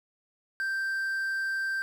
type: tone with quantisation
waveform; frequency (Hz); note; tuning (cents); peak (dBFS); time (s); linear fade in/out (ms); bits
triangle; 1568; G6; 0; -26; 0.6-1.82; 0; 9
effects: none